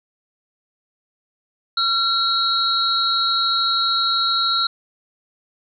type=tone cluster; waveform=sine; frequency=1364 / 3890 / 4223 Hz; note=F6 / B7 / C8; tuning=-41 / -27 / +15 cents; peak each=-21 dBFS; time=1.77-4.67 s; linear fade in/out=5 ms; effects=none